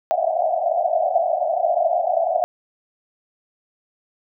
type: band-pass noise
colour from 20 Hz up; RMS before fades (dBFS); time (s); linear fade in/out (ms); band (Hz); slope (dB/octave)
pink; -20; 0.11-2.44; 0; 630 to 730; 96
effects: none